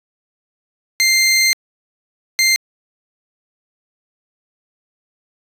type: tone bursts at uneven times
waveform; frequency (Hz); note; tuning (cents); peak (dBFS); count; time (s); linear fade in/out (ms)
20% pulse; 2093; C7; 0; -6; 2; 1-1.53 / 2.39-2.56; 0
effects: resampled to 32000 Hz